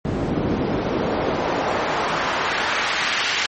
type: noise with band-pass filter sweep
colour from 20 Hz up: pink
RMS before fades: -22 dBFS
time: 0.05-3.46 s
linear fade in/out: 0 ms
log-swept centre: 200 to 2700 Hz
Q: 0.92
effects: MP3 32 kbps